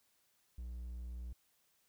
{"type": "tone", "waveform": "triangle", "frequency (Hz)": 60.3, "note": "B1", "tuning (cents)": -41, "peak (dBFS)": -40, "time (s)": [0.58, 1.33], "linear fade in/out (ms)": 5, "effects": ["white hiss -75 dBFS RMS until 1.88 s"]}